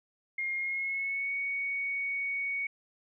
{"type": "tone with pitch glide", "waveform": "sine", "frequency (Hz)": [2132, 2232], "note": ["C7", "C#7"], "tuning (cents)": [32, 11], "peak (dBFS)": -30, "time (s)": [0.38, 2.67], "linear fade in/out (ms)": 5, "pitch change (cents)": 79, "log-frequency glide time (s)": [0.55, 1.33], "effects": []}